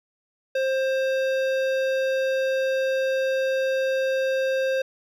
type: tone with hard clipping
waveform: sine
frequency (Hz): 529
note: C5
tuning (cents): +19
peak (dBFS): -23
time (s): 0.55-4.82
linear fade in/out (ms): 5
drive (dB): 14
effects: none